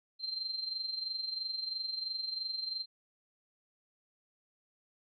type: tone with amplitude modulation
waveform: sine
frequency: 4140 Hz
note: C8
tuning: 19 cents flat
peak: -32 dBFS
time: 0.19-2.86 s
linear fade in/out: 50 ms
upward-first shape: sine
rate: 23 Hz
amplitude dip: 65%
effects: none